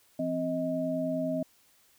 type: tone cluster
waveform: sine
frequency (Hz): 170.2 / 260.1 / 630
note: F3 / C4 / D#5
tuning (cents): -44 / -10 / +21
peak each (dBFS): -37 / -31 / -31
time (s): 0.19-1.43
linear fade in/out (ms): 5
effects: white hiss -64 dBFS RMS until 1.98 s